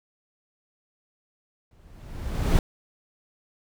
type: noise with exponential growth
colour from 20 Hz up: brown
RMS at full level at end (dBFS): -17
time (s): 1.71-2.59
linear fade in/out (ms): 2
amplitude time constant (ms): 190
effects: none